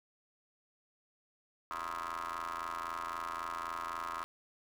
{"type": "ring-modulated tone", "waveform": "25% pulse", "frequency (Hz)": 83.8, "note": "E2", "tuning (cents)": 29, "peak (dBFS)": -31, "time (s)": [1.71, 4.24], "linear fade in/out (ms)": 0, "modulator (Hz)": 1160, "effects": []}